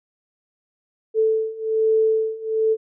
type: beating tone pair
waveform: sine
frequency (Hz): 440 / 441.2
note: A4 / A4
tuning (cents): 0 / +5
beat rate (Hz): 1.2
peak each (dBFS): -21 / -19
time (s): 1.14-2.77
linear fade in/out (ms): 50
effects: none